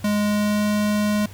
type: tone with pitch glide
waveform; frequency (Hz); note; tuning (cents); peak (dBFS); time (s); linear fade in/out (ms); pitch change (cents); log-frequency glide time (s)
square; 207.7 to 209; G#3 to G#3; 0 to +11; -19; 0.04-1.26; 5; +11; 0.2-0.66
effects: added 98 Hz sine -38 dBFS peak until 1.33 s + pink hiss -46 dBFS RMS until 1.33 s